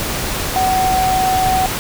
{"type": "tone in noise", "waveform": "sine", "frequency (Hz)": 750, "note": "F#5", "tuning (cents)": 23, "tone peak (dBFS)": -13, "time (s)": [0.56, 1.66], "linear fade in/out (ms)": 0, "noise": "pink", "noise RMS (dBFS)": -21, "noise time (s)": [0, 1.79], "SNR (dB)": 5, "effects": []}